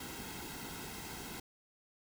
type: noise with comb filter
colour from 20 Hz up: pink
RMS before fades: -45 dBFS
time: 0-1.4 s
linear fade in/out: 5 ms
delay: 1.7 ms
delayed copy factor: -0.65
effects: none